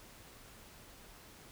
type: silence
effects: pink hiss -56 dBFS RMS until 1.51 s